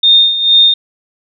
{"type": "tone with tremolo", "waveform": "sine", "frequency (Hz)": 3655, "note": "A#7", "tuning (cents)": -35, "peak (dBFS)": -3, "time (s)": [0.03, 0.74], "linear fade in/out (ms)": 5, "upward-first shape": "sine", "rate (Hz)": 2.2, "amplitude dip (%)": 70, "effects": []}